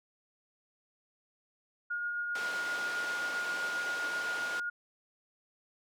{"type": "tone with tremolo", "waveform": "sine", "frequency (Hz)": 1429, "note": "F6", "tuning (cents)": 39, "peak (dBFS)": -31, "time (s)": [1.9, 4.7], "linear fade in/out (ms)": 10, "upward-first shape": "triangle", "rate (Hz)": 7.6, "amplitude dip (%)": 30}
{"type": "band-pass noise", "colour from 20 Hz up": "pink", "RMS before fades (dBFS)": -42, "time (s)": [2.35, 4.6], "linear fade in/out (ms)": 5, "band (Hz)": [480, 5800], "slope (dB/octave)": 12}
{"effects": []}